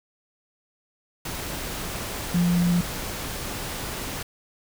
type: tone in noise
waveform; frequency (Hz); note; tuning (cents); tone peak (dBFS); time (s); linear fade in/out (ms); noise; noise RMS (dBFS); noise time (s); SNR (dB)
sine; 174.9; F3; +3; -18; 2.34-2.81; 5; pink; -32; 1.25-4.23; +11
effects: none